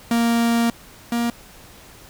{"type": "tone pair in turn", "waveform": "45% pulse", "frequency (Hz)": [233.1, 235.8], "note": ["A#3", "A#3"], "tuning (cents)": [0, 20], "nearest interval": "unison", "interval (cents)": 20, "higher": "second", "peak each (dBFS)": [-16, -19], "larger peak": "first", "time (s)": [[0.11, 0.7], [1.12, 1.3]], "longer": "first", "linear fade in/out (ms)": 2, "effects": ["pink hiss -45 dBFS RMS until 2.09 s"]}